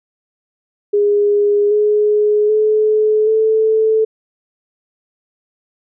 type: tone with pitch steps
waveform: sine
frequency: 411 / 420.1 / 429.4 / 439 Hz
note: G#4 / G#4 / A4 / A4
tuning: -18 / +20 / -42 / -4 cents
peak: -10 dBFS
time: 0.93-4.05 s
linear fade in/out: 10 ms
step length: 780 ms
effects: none